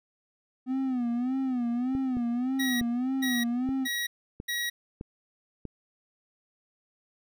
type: tone with vibrato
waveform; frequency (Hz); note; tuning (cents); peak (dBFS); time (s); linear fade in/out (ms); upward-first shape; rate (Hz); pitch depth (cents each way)
triangle; 250.9; B3; +28; -24; 0.66-3.88; 50; sine; 1.7; 110
type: clicks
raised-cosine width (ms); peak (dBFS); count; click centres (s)
3; -24; 7; 1.951 / 2.169 / 2.813 / 3.69 / 4.401 / 5.011 / 5.653
type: tone bursts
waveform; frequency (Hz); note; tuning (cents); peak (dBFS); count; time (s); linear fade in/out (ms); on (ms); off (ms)
25% pulse; 1909; A#6; +41; -25; 4; 2.59-4.7; 10; 220; 410
effects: none